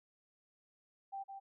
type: tone with echo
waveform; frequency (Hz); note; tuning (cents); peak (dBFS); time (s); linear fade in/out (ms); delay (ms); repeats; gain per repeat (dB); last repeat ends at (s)
sine; 784; G5; 0; -40; 1.12-1.24; 20; 160; 1; -5; 1.4
effects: none